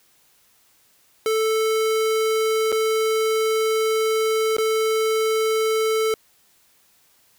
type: tone with dropouts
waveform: square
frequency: 440 Hz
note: A4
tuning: in tune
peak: -19 dBFS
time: 1.26-6.14 s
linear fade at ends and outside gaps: 1 ms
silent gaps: 2.719-2.725 / 4.567-4.583 s
effects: white hiss -59 dBFS RMS until 7.38 s